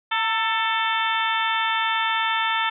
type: harmonic tone with a mistuned harmonic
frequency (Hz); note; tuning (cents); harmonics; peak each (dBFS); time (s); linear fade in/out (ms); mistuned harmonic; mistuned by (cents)
442.7; A4; +11; 2 / 3 / 4 / 5 / 6 / 7 / 8; -25 / -26 / -27 / -30 / -31 / -32 / -30; 0.11-2.7; 10; 2; +42
effects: none